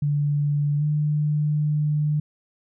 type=tone with pitch glide; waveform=sine; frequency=145.7 to 149.88 Hz; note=D3 to D3; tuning=-13 to +36 cents; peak=-19 dBFS; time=0.02-2.2 s; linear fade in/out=5 ms; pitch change=+49 cents; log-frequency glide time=0.78-0.83 s; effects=none

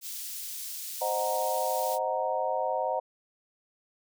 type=high-pass noise; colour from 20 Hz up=white; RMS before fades=-38 dBFS; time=0.01-1.99 s; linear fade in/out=50 ms; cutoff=3900 Hz; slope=12 dB/octave
type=chord; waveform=sine; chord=C half-diminished seventh; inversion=none; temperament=equal; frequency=523.3 / 622.3 / 740 / 932.3 Hz; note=C5 / Eb5 / Gb5 / Bb5; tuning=0 / 0 / 0 / 0 cents; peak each=-32 dBFS; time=1.01-3 s; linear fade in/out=10 ms
effects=none

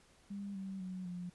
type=tone with pitch steps; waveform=sine; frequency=200.2 / 192.38 / 184.86 / 177.64 Hz; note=G3 / G3 / F#3 / F3; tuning=+37 / -32 / -1 / +30 cents; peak=-40 dBFS; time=0.3-1.3 s; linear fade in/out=10 ms; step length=250 ms; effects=pink hiss -66 dBFS RMS until 1.34 s + resampled to 24000 Hz

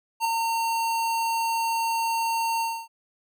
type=tone with ADSR envelope; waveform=square; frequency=913 Hz; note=A#5; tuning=36 cents flat; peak=-20 dBFS; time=0.2-2.88 s; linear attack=49 ms; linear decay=3 ms; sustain=-4 dB; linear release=270 ms; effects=none

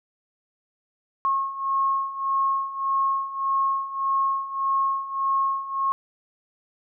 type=beating tone pair; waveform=sine; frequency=1085 / 1086.7 Hz; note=C#6 / C#6; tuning=-37 / -35 cents; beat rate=1.7 Hz; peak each=-27 / -23 dBFS; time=1.25-5.92 s; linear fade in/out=0 ms; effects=none

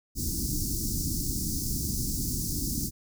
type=band-stop noise; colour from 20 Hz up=pink; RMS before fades=-30 dBFS; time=0.15-2.91 s; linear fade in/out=50 ms; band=330 to 4900 Hz; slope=48 dB/octave; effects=none

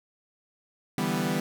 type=chord; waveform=sawtooth; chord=E minor seventh; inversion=third; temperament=equal; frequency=146.83 / 164.81 / 196 / 246.9 Hz; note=D3 / E3 / G3 / B3; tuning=0 / 0 / 0 / 0 cents; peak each=-31 / -27 / -26 / -26 dBFS; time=0.98-1.4 s; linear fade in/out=2 ms; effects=9-bit

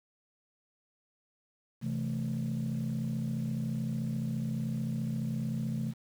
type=chord; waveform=sine; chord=A minor; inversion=first; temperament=equal; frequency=130.81 / 164.81 / 220 Hz; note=C3 / E3 / A3; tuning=0 / 0 / 0 cents; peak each=-33 / -35 / -33 dBFS; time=1.81-5.94 s; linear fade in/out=50 ms; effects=tanh soft clip ceiling -26 dBFS + 9-bit

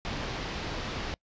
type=low-pass noise; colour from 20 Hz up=pink; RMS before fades=-35 dBFS; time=0.05-1.14 s; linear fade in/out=0 ms; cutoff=5100 Hz; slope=24 dB/octave; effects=noise-tail reverb RT60 0.1 s tail -26 dB re dry + resampled to 16000 Hz

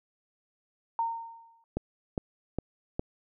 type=tone with exponential decay; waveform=sine; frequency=918 Hz; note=A#5; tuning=27 cents flat; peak=-24 dBFS; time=0.99-1.64 s; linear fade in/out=1 ms; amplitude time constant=140 ms
type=click train; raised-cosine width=2 ms; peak=-16 dBFS; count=4; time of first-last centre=1.77-2.994 s; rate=2.45 Hz
effects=none

